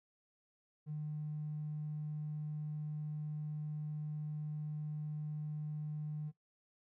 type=tone; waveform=triangle; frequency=151.3 Hz; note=D#3; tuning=48 cents flat; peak=-34 dBFS; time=0.86-6.32 s; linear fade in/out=50 ms; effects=noise-tail reverb RT60 0.1 s tail -17 dB re dry + tanh soft clip ceiling -36 dBFS